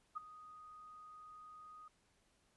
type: tone with ADSR envelope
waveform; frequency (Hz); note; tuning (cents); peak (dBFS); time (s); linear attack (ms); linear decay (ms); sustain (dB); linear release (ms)
sine; 1244.5; D#6; 0; -37; 0.15-1.88; 22; 11; -16; 3
effects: pink hiss -75 dBFS RMS until 2.56 s + resampled to 24000 Hz